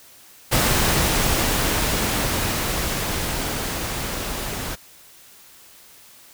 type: noise with level ramp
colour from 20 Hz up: pink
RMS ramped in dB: -18 to -29 dBFS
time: 0.51-4.76 s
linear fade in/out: 20 ms
effects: white hiss -48 dBFS RMS until 6.33 s